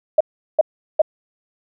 sine tone bursts, 622.3 Hz, D#5, in tune, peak -8 dBFS, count 3, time 0.18-1.018 s, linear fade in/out 5 ms, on 26 ms, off 380 ms, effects none

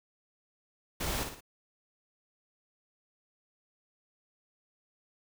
pink noise with echo, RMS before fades -34 dBFS, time 1-1.24 s, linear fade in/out 10 ms, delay 56 ms, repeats 3, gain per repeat -6 dB, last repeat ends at 1.408 s, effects none

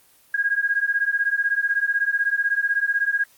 sine beating tone pair, 1627 / 1643 Hz, G#6 / G#6, -36 / -19 cents, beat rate 16 Hz, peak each -22 dBFS, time 0.34-3.24 s, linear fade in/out 5 ms, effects white hiss -56 dBFS RMS until 3.37 s + Opus 24 kbps

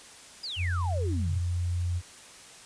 sine exponential sweep, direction down, 5120 to 98 Hz, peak -33 dBFS, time 0.43-1.4 s, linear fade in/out 10 ms
sine tone, 88 Hz, F2, 14 cents sharp, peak -26 dBFS, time 0.56-2.02 s, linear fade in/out 50 ms
effects white hiss -49 dBFS RMS until 2.65 s + resampled to 22050 Hz

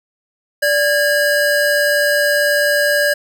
square tone pair together, 584.8 / 1636 Hz, D5 / G#6, -7 / -26 cents, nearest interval octave + tritone, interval 1781 cents, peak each -16 dBFS, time 0.62-3.14 s, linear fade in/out 10 ms, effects none

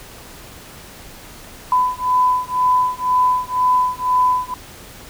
sine beating tone pair, 1002 / 1004 Hz, B5 / B5, +25 / +28 cents, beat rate 2 Hz, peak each -17 dBFS, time 1.72-4.54 s, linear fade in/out 2 ms, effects pink hiss -39 dBFS RMS until 5.09 s

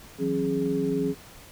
sine tone cluster, 160.7 / 183.4 / 271.1 / 416.4 Hz, E3 / F#3 / C#4 / G#4, -44 / -15 / -38 / +5 cents, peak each -33 / -31 / -27 / -27 dBFS, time 0.18-1.15 s, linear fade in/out 50 ms, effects pink hiss -48 dBFS RMS until 1.51 s

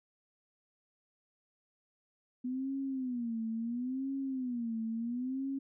sine tone with vibrato, 246.9 Hz, B3, in tune, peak -33 dBFS, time 2.44-5.59 s, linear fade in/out 10 ms, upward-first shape sine, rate 0.73 Hz, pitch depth 170 cents each way, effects none

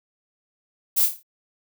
violet noise with echo, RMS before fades -19 dBFS, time 0.96-1.07 s, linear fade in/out 20 ms, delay 27 ms, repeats 6, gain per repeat -6 dB, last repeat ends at 1.232 s, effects none

